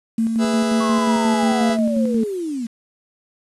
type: tone with tremolo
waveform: sine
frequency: 226 Hz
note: A3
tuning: 47 cents sharp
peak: -15 dBFS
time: 0.18-2.24 s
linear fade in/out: 5 ms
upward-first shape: square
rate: 5.6 Hz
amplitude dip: 35%
type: chord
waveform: sawtooth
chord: E major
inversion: first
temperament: just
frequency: 412 / 494.4 / 659.3 Hz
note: G#4 / B4 / E5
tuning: -14 / +2 / 0 cents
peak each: -22 dBFS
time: 0.38-1.78 s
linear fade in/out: 50 ms
type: linear sweep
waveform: sine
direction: down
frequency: 1117 to 220 Hz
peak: -22 dBFS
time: 0.8-2.67 s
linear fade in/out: 10 ms
effects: resampled to 24000 Hz + 7-bit